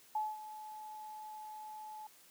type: tone with ADSR envelope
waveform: sine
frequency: 858 Hz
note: A5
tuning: 44 cents flat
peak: -31 dBFS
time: 0.15-2.07 s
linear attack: 5 ms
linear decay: 210 ms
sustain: -14 dB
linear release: 4 ms
effects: white hiss -62 dBFS RMS until 2.3 s + high-pass 100 Hz 12 dB/octave